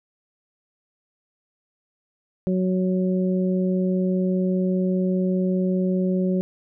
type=harmonic tone; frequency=185 Hz; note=F#3; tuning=in tune; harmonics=1 / 2 / 3; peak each=-20 / -26 / -30 dBFS; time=2.47-6.41 s; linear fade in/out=0 ms; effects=none